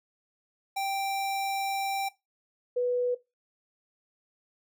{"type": "tone pair in turn", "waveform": ["square", "sine"], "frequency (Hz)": [784, 492.3], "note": ["G5", "B4"], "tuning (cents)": [0, -6], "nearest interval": "minor sixth", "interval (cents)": 806, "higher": "first", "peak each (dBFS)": [-29, -24], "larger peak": "second", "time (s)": [[0.76, 2.09], [2.76, 3.15]], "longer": "first", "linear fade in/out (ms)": 10, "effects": ["noise-tail reverb RT60 0.2 s tail -17 dB re dry"]}